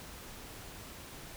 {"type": "silence", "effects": ["pink hiss -48 dBFS RMS until 1.36 s"]}